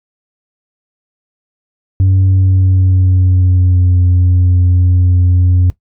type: tone with pitch glide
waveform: sine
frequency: 94.9 to 89.83 Hz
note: F#2 to F2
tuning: +44 to +49 cents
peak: -4 dBFS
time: 2-5.7 s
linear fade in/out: 0 ms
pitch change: -95 cents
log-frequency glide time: 2.27-3.95 s
effects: noise-tail reverb RT60 0.1 s tail -18 dB re dry + tanh soft clip ceiling -5 dBFS